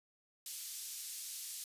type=band-pass noise; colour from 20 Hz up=white; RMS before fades=-45 dBFS; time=0.46-1.64 s; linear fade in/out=2 ms; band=4400 to 12000 Hz; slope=12 dB/octave; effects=resampled to 32000 Hz